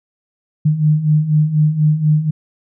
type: beating tone pair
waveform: sine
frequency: 150 / 154.1 Hz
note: D3 / D#3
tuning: +37 / -16 cents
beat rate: 4.1 Hz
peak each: -17 / -12 dBFS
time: 0.65-2.31 s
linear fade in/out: 10 ms
effects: none